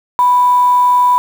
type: tone with quantisation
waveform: sine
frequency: 987.8 Hz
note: B5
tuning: in tune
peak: -7 dBFS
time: 0.19-1.18 s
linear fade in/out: 0 ms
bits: 5
effects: none